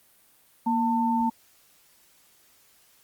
sine tone pair together, 235 / 895 Hz, A#3 / A5, +14 / +29 cents, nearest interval octave + major seventh, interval 2315 cents, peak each -24 dBFS, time 0.66-1.3 s, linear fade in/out 10 ms, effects white hiss -60 dBFS RMS until 3.03 s + Opus 32 kbps

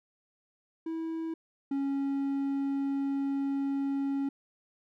triangle tone pair in turn, 325.4 / 276.3 Hz, E4 / C#4, -22 / -6 cents, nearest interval minor third, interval 284 cents, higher first, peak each -30 / -26 dBFS, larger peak second, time 0.86-1.34 / 1.71-4.29 s, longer second, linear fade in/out 5 ms, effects none

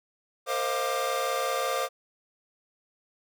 45% pulse tone cluster, 459.6 / 525 / 635 / 705 / 1187 Hz, A#4 / C5 / D#5 / F5 / D6, -25 / +6 / +35 / +16 / +18 cents, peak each -36 / -31 / -36 / -34 / -31 dBFS, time 0.46-1.89 s, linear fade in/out 50 ms, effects none

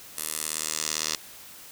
10% pulse tone with band-pass filter sweep, 77.78 Hz, D#2, in tune, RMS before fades -31 dBFS, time 0.17-1.16 s, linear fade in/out 5 ms, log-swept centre 11000 to 5600 Hz, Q 1.8, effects white hiss -46 dBFS RMS until 1.71 s

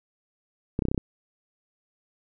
clicks, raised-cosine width 3 ms, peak -12 dBFS, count 7, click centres 0.791 / 0.822 / 0.853 / 0.885 / 0.915 / 0.946 / 0.978 s, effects none

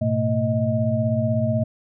sine tone cluster, 107.4 / 123.5 / 225.3 / 627 Hz, A2 / B2 / A3 / D#5, -41 / 0 / +41 / +13 cents, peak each -24 dBFS, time 0.01-1.64 s, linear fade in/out 10 ms, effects none

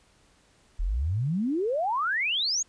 sine exponential sweep, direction up, 36.71 to 6900 Hz, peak -24 dBFS, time 0.79-2.63 s, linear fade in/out 10 ms, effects pink hiss -62 dBFS RMS until 2.68 s + resampled to 22050 Hz

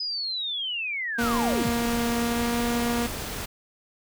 sine linear sweep, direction down, 5040 to 51.9 Hz, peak -27 dBFS, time 0-1.7 s, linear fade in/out 5 ms
sawtooth tone with pitch glide, 235.3 to 237.2 Hz, A#3 to A#3, +16 to +30 cents, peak -20 dBFS, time 1.18-3.07 s, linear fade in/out 10 ms, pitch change +14 cents, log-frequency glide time 2.23-2.63 s
pink noise, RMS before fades -33 dBFS, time 1.2-3.46 s, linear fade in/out 10 ms
effects none

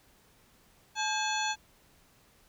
harmonic tone with a mistuned harmonic, 860 Hz, A5, 40 cents flat, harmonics 1 / 2 / 3 / 4 / 5 / 7 / 8, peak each -32 / -35 / -37 / -38 / -39 / -40 / -41 dBFS, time 0.95-1.56 s, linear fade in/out 50 ms, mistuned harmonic 2, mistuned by -120 cents, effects pink hiss -63 dBFS RMS until 2.48 s

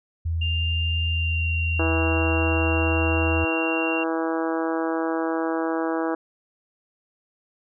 sine tone, 82.6 Hz, E2, 4 cents sharp, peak -22 dBFS, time 0.25-3.45 s, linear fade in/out 10 ms
sine tone with pitch glide, 2794 to 2760 Hz, F7 to F7, 0 to -21 cents, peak -26 dBFS, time 0.41-4.04 s, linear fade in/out 10 ms, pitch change -21 cents, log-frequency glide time 1.08-1.47 s
harmonic tone, 162.9 Hz, E3, 20 cents flat, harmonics 2 / 3 / 4 / 5 / 6 / 7 / 8 / 9 / 10, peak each -25 / -29 / -31 / -33 / -35 / -36 / -37 / -38 / -39 dBFS, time 1.79-6.15 s, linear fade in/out 5 ms
effects none

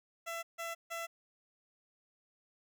15% pulse tone bursts, 670 Hz, E5, 28 cents sharp, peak -32 dBFS, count 3, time 0.26-1.07 s, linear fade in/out 20 ms, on 170 ms, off 150 ms, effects none

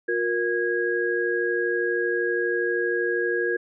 sine tone cluster, 357.7 / 470.3 / 1646 Hz, F4 / A#4 / G#6, +41 / +15 / -16 cents, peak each -26 dBFS, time 0.08-3.57 s, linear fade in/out 10 ms, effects none

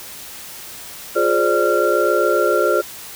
sine tone cluster, 354.5 / 421.7 / 529 / 590 / 1378 Hz, F4 / G#4 / C5 / D5 / F6, +26 / +26 / +19 / +8 / -24 cents, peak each -20 dBFS, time 1.15-2.82 s, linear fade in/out 20 ms, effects white hiss -35 dBFS RMS until 3.15 s

